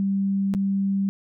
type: tone with dropouts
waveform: sine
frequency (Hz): 196.1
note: G3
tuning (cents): +1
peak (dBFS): -20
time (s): 0-1.09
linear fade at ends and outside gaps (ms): 0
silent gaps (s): 0.539-0.548
effects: none